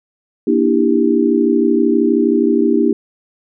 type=chord; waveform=sine; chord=E half-diminished seventh; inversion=second; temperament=just; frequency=237.3 / 296.7 / 329.6 / 395.6 Hz; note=Bb3 / D4 / E4 / G4; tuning=+31 / +18 / 0 / +16 cents; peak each=-16 dBFS; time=0.47-2.93 s; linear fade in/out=5 ms; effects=none